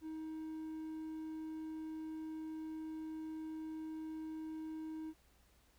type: tone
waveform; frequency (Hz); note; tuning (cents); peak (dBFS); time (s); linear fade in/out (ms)
triangle; 315.4; D#4; +24; -40; 0.01-5.14; 50
effects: added 60 Hz sine -70 dBFS peak until 5.78 s + pink hiss -71 dBFS RMS until 5.78 s